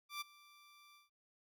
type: tone with ADSR envelope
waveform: 15% pulse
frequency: 1174.7 Hz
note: D6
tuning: in tune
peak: -33 dBFS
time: 0.09-1.1 s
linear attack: 120 ms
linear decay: 17 ms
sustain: -22 dB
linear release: 150 ms
effects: none